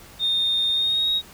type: tone with pitch glide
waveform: sine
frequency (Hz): 3659 to 3777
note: A#7 to A#7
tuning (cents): -33 to +22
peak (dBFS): -18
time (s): 0.19-1.22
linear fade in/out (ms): 50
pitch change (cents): +55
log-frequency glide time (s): 0.71-1.1
effects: tanh soft clip ceiling -14 dBFS + pink hiss -46 dBFS RMS until 1.33 s